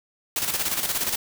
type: noise with tremolo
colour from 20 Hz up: white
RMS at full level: -24 dBFS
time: 0.36-1.16 s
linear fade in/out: 2 ms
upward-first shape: square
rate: 17 Hz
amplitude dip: 55%
effects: none